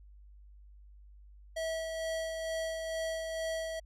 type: tone with tremolo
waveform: square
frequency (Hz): 648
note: E5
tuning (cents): -30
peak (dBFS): -33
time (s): 1.56-3.8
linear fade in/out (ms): 10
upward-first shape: sine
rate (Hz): 2.2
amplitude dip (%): 35
effects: added 50 Hz sine -52 dBFS peak until 3.85 s + low-pass 11000 Hz 12 dB/octave